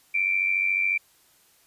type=tone with amplitude modulation; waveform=sine; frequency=2349 Hz; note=D7; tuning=in tune; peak=-18 dBFS; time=0.14-0.98 s; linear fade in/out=10 ms; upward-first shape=sine; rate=94 Hz; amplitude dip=65%; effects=white hiss -60 dBFS RMS until 1.66 s + resampled to 32000 Hz